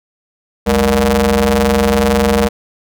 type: ring-modulated tone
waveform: sawtooth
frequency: 131.2 Hz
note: C3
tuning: 5 cents sharp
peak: -3 dBFS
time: 0.66-2.49 s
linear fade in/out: 20 ms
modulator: 339 Hz
effects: none